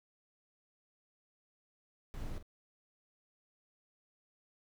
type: noise with echo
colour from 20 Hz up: brown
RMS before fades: -41 dBFS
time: 2.14-2.38 s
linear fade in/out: 0 ms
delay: 46 ms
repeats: 1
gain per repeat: -11 dB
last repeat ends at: 2.426 s
effects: none